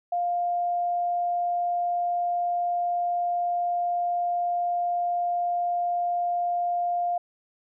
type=tone; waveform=sine; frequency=702 Hz; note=F5; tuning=9 cents sharp; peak=-23 dBFS; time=0.12-7.18 s; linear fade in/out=5 ms; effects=none